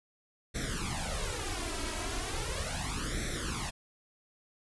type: noise with flanger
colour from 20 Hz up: pink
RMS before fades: -35 dBFS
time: 0.54-3.71 s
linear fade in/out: 20 ms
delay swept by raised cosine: 0.51 to 3.11 ms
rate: 0.37 Hz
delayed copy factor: +0.85
effects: resampled to 24000 Hz